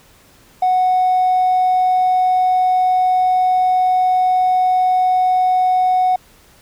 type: tone with hard clipping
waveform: sine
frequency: 738 Hz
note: F#5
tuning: 5 cents flat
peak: -12 dBFS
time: 0.62-6.16 s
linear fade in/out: 5 ms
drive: 1 dB
effects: pink hiss -49 dBFS RMS until 6.61 s